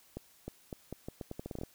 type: accelerating click train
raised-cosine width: 2 ms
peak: -26 dBFS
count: 14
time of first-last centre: 0.17-1.635 s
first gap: 310 ms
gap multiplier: 0.8
effects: white hiss -63 dBFS RMS until 1.74 s